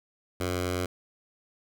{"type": "tone with notch filter", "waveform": "10% pulse", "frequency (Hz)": 89.8, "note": "F2", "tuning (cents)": 49, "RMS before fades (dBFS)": -30, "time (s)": [0.4, 0.86], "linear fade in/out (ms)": 5, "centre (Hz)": 200, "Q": 1.9, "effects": []}